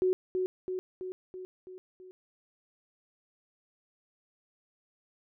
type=tone with echo; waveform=sine; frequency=370 Hz; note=F#4; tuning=in tune; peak=-23 dBFS; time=0.02-0.13 s; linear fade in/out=0 ms; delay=330 ms; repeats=6; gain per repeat=-4 dB; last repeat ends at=2.11 s; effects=none